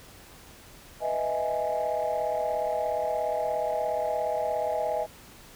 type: chord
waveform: sine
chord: E major seventh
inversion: second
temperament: equal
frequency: 493.9 / 622.3 / 659.3 / 830.6 Hz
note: B4 / D#5 / E5 / G#5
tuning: 0 / 0 / 0 / 0 cents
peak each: -33 / -28 / -31 / -30 dBFS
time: 1-5.07 s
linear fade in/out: 50 ms
effects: tanh soft clip ceiling -19 dBFS + pink hiss -50 dBFS RMS until 5.55 s